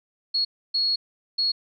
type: tone bursts at uneven times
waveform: sine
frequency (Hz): 4328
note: C#8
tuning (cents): -42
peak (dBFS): -20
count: 3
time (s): 0.34-0.45 / 0.74-0.96 / 1.38-1.52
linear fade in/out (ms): 10
effects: none